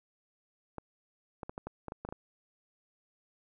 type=clicks; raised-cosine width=1 ms; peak=-25 dBFS; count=10; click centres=0.783 / 1.432 / 1.495 / 1.579 / 1.67 / 1.883 / 1.921 / 2.05 / 2.089 / 2.125 s; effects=none